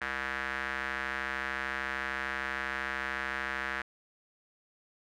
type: tone with band-pass filter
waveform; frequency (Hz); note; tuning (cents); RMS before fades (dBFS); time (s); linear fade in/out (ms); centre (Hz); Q
square; 66.6; C2; +31; -35; 0.01-3.82; 5; 1700; 3.4
effects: none